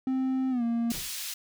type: tone with pitch glide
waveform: triangle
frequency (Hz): 261.6 to 233.1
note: C4 to A#3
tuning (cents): 0 to 0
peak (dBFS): -23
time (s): 0.07-0.92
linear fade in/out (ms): 2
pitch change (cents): -200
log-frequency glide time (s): 0.5-0.63
type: high-pass noise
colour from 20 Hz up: pink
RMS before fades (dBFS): -36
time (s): 0.9-1.34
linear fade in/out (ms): 5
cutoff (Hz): 3200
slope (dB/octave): 12
type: noise with exponential decay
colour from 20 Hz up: brown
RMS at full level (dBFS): -35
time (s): 0.94-1.18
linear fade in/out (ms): 1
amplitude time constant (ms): 51
effects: none